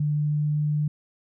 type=tone with pitch glide; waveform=sine; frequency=148.7 to 149.65 Hz; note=D3 to D3; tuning=+22 to +33 cents; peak=-21 dBFS; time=0-0.88 s; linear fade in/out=5 ms; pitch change=+11 cents; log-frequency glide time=0.1-0.62 s; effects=none